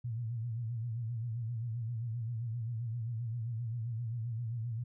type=tone with vibrato; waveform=sine; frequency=115.9 Hz; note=A#2; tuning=10 cents flat; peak=-34 dBFS; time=0.04-4.84 s; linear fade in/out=10 ms; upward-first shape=sine; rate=7.6 Hz; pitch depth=97 cents each way; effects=none